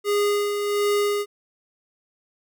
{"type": "tone with tremolo", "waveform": "square", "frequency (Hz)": 410.5, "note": "G#4", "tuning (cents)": -20, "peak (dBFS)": -19, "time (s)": [0.04, 1.26], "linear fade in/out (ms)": 50, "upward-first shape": "sine", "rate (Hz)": 1.4, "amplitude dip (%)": 45, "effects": []}